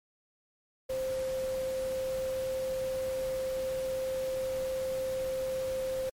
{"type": "tone in noise", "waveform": "sine", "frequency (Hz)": 523.3, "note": "C5", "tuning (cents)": 0, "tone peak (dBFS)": -30, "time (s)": [0.89, 6.1], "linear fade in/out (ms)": 10, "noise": "pink", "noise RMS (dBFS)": -45, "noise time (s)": [0.89, 6.1], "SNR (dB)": 12, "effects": ["MP3 64 kbps"]}